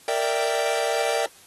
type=chord; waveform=45% pulse; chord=E half-diminished seventh; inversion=second; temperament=equal with one note detuned; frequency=463.5 / 587.3 / 659.3 / 784 Hz; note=Bb4 / D5 / E5 / G5; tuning=-10 / 0 / 0 / 0 cents; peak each=-27 / -27 / -28 / -28 dBFS; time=0.08-1.26 s; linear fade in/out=2 ms; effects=white hiss -51 dBFS RMS until 1.46 s + AAC 32 kbps